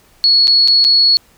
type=tone with dropouts; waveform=sine; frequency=4366 Hz; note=C#8; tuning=27 cents flat; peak=-7 dBFS; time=0.24-1.17 s; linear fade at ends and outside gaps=0 ms; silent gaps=0.472-0.479 / 0.676-0.682 / 0.842-0.848 s; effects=pink hiss -50 dBFS RMS until 1.37 s